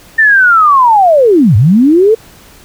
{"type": "linear two-way sweep", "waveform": "sine", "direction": "down then up", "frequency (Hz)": [1814, 92.9, 458.2], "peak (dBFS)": -3, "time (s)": [0.18, 2.15], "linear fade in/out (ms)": 10, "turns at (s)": 1.56, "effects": ["pink hiss -39 dBFS RMS until 2.64 s"]}